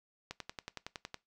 click train, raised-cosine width 0.2 ms, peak -23 dBFS, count 10, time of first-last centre 0.31-1.143 s, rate 10.8 Hz, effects noise-tail reverb RT60 0.2 s tail -20 dB re dry

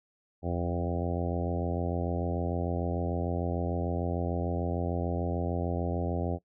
harmonic tone with a mistuned harmonic, 86.7 Hz, F2, 12 cents flat, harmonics 1 / 2 / 3 / 4 / 5 / 6 / 7 / 8 / 9, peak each -32 / -35 / -37 / -38 / -39 / -40 / -40 / -41 / -42 dBFS, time 0.42-6.39 s, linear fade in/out 50 ms, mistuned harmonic 1, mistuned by -27 cents, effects noise-tail reverb RT60 0.1 s tail -19 dB re dry

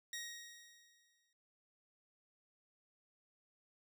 15% pulse tone with exponential decay, 1882 Hz, A#6, 16 cents sharp, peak -35 dBFS, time 0.13-1.33 s, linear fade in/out 2 ms, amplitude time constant 260 ms, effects none

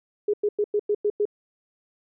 sine tone bursts, 415.3 Hz, G#4, in tune, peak -19 dBFS, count 7, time 0.28-1.254 s, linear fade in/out 5 ms, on 56 ms, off 97 ms, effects none

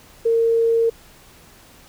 sine tone, 458.4 Hz, A#4, 29 cents flat, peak -14 dBFS, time 0.25-0.9 s, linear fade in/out 10 ms, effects pink hiss -48 dBFS RMS until 1.88 s

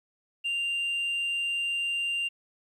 sine tone, 2786 Hz, F7, 5 cents flat, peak -24 dBFS, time 0.44-2.29 s, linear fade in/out 20 ms, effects tanh soft clip ceiling -26 dBFS + 11-bit

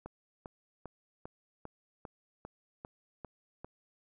click train, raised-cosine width 1 ms, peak -29 dBFS, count 10, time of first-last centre 0.06-3.646 s, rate 2.51 Hz, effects none

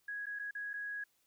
sine tone with dropouts, 1661.2 Hz, G#6, in tune, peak -38 dBFS, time 0.08-1.04 s, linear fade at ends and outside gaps 5 ms, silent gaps 0.258-0.266 / 0.39-0.395 / 0.51-0.55 / 0.733-0.738 s, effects white hiss -75 dBFS RMS until 1.26 s

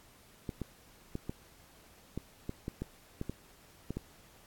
clicks, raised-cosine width 3 ms, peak -23 dBFS, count 12, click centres 0.492 / 0.617 / 1.154 / 1.295 / 2.176 / 2.494 / 2.681 / 2.82 / 3.214 / 3.296 / 3.906 / 3.97 s, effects pink hiss -60 dBFS RMS until 4.46 s + AAC 64 kbps

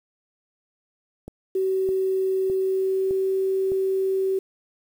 click train, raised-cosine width 2 ms, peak -23 dBFS, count 5, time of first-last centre 1.28-3.719 s, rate 1.64 Hz
sine tone with pitch glide, 380 to 382.9 Hz, F#4 to G4, +46 to -41 cents, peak -20 dBFS, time 1.55-4.39 s, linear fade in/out 5 ms, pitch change +13 cents, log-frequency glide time 2.53-3.31 s
effects 8-bit

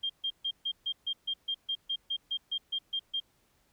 sine tone bursts, 3200 Hz, G7, 35 cents sharp, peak -29 dBFS, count 16, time 0.03-3.202 s, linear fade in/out 10 ms, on 67 ms, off 140 ms, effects pink hiss -70 dBFS RMS until 3.72 s

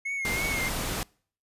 triangle tone with vibrato, 2164 Hz, C#7, 42 cents flat, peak -27 dBFS, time 0.05-0.69 s, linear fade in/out 10 ms, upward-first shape sine, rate 3 Hz, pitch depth 55 cents each way
pink noise, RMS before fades -31 dBFS, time 0.25-1.03 s, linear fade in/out 0 ms
effects noise-tail reverb RT60 0.5 s tail -26 dB re dry + resampled to 32000 Hz

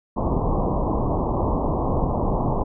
pink low-pass noise, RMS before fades -22 dBFS, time 0.16-2.64 s, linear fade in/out 20 ms, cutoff 1100 Hz, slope 96 dB/octave, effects none

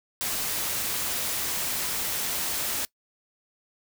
white noise, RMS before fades -29 dBFS, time 0.21-2.85 s, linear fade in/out 0 ms, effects noise-tail reverb RT60 0.1 s tail -22 dB re dry

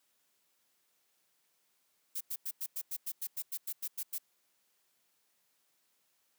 violet noise bursts, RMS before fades -37 dBFS, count 14, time 2.15-4.184 s, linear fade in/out 10 ms, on 58 ms, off 94 ms, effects white hiss -75 dBFS RMS until 6.38 s + high-pass 150 Hz 12 dB/octave

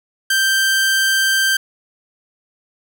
sawtooth tone, 1568 Hz, G6, in tune, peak -10 dBFS, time 0.3-1.57 s, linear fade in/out 5 ms, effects none

